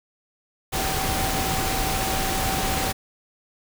sine tone in noise, 768 Hz, G5, 36 cents flat, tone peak -29 dBFS, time 0.72-2.93 s, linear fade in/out 20 ms, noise pink, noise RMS -25 dBFS, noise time 0.72-2.93 s, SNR -7 dB, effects none

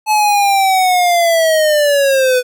square linear sweep, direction down, 864 to 493.8 Hz, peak -10 dBFS, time 0.06-2.43 s, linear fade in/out 50 ms, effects none

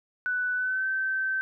sine tone with pitch glide, 1490 to 1546.1 Hz, F#6 to G6, +12 to -24 cents, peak -25 dBFS, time 0.26-1.41 s, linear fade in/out 0 ms, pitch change +64 cents, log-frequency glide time 0.55-0.87 s, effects none

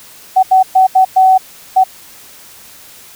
sine tone bursts at uneven times, 755 Hz, F#5, 35 cents sharp, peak -4 dBFS, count 6, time 0.36-0.43 / 0.51-0.63 / 0.75-0.87 / 0.95-1.05 / 1.16-1.38 / 1.76-1.84 s, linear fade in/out 10 ms, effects white hiss -38 dBFS RMS until 3.15 s

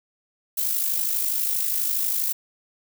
violet noise with amplitude modulation, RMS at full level -22 dBFS, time 0.57-2.33 s, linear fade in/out 10 ms, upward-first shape sine, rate 52.3 Hz, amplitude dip 50%, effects none

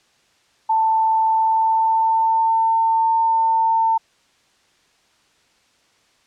sine tone with pitch glide, 887 to 900.4 Hz, A5 to A5, +14 to +40 cents, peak -14 dBFS, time 0.69-3.98 s, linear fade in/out 10 ms, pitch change +26 cents, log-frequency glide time 1.28-2.66 s, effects white hiss -59 dBFS RMS until 6.26 s + low-pass 6000 Hz 12 dB/octave

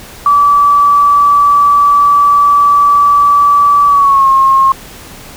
sine tone with pitch glide, 1153 to 1075.8 Hz, D6 to C6, -32 to +48 cents, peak -4 dBFS, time 0.26-4.72 s, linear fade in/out 2 ms, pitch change -120 cents, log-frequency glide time 3.87-4.28 s, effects pink hiss -32 dBFS RMS until 5.36 s

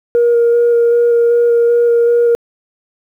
sine tone with vibrato, 472.1 Hz, A#4, 22 cents sharp, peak -6 dBFS, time 0.15-2.35 s, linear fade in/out 0 ms, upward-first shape square, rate 2.6 Hz, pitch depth 9 cents each way, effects tanh soft clip ceiling -5 dBFS + 8-bit

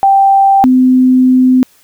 sine tone pair in turn, 784 / 255.8 Hz, G5 / C4, 0 / -39 cents, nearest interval octave + perfect fifth, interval 1939 cents, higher first, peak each -4 dBFS, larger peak neither, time 0.03-0.64 / 0.64-1.63 s, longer second, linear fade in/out 0 ms, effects white hiss -48 dBFS RMS until 1.83 s

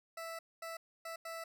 20% pulse tone bursts at uneven times, 659.3 Hz, E5, in tune, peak -37 dBFS, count 4, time 0.17-0.39 / 0.62-0.77 / 1.05-1.16 / 1.25-1.44 s, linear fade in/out 5 ms, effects none

